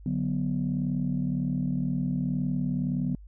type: chord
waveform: sine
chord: B minor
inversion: first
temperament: equal with one note detuned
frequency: 145.48 / 185 / 246.9 Hz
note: D3 / F#3 / B3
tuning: -16 / 0 / 0 cents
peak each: -29 dBFS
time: 0.06-3.15 s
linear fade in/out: 2 ms
effects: tanh soft clip ceiling -18 dBFS + added 50 Hz sine -44 dBFS peak until 3.27 s